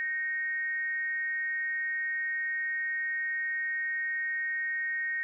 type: tone with frequency modulation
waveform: sine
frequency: 1864.7 Hz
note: A#6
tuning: in tune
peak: -29 dBFS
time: 0-5.23 s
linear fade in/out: 0 ms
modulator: 317 Hz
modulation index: 0.37
effects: none